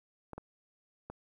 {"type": "clicks", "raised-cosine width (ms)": 1, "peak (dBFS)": -28, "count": 3, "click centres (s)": [0.333, 0.38, 1.1], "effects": ["11-bit"]}